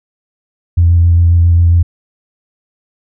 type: tone with vibrato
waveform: sine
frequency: 85.5 Hz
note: F2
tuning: 36 cents flat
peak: -4 dBFS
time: 0.77-1.83 s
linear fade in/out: 10 ms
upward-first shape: square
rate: 7.4 Hz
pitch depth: 15 cents each way
effects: tanh soft clip ceiling 0 dBFS